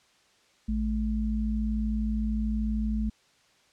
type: tone pair together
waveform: sine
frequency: 56.57 / 215.5 Hz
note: A1 / A3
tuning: +49 / -36 cents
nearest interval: octave + major seventh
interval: 2315 cents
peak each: -28 dBFS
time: 0.68-3.1 s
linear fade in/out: 10 ms
effects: white hiss -63 dBFS RMS until 3.72 s + low-pass 6000 Hz 12 dB/octave